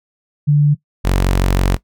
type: tone pair in turn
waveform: sine / sawtooth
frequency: 146.6 / 46.18 Hz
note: D3 / F#1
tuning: -3 / -3 cents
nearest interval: octave + minor sixth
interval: 2000 cents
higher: first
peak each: -8 dBFS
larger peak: neither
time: 0.47-0.75 / 1.04-1.77 s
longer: second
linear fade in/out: 20 ms
effects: noise-tail reverb RT60 0.1 s tail -18 dB re dry